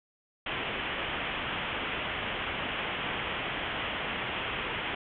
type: low-pass noise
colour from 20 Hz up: white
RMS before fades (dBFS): -34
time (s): 0.46-4.95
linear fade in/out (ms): 5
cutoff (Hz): 3300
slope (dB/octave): 96
effects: none